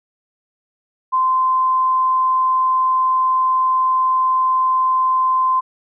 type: tone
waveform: sine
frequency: 1036 Hz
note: C6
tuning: 17 cents flat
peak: -13 dBFS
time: 1.12-5.61 s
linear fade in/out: 20 ms
effects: none